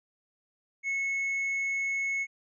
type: tone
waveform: triangle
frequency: 2193 Hz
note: C#7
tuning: 19 cents flat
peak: -26 dBFS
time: 0.83-2.27 s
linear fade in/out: 50 ms
effects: resampled to 22050 Hz